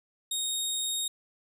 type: tone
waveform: 20% pulse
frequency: 3729 Hz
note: A#7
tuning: in tune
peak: -23 dBFS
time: 0.31-1.08 s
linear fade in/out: 5 ms
effects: none